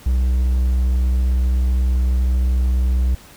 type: tone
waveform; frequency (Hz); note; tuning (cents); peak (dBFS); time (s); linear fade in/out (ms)
triangle; 63; B1; +35; -12; 0.06-3.15; 5
effects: pink hiss -44 dBFS RMS until 3.36 s